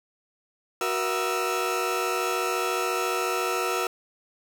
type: tone cluster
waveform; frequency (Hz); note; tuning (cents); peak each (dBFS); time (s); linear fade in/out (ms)
30% pulse; 370.3 / 476 / 666 / 1258 / 1332; F#4 / A#4 / E5 / D#6 / E6; +1 / +36 / +18 / +19 / +18; -27 / -28 / -33 / -33 / -28; 0.81-3.87; 2
effects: none